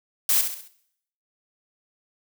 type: noise with echo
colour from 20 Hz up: blue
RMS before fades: -20 dBFS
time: 0.29-0.41 s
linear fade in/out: 2 ms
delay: 67 ms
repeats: 4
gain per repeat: -7 dB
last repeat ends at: 0.678 s
effects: noise-tail reverb RT60 0.7 s tail -18 dB re dry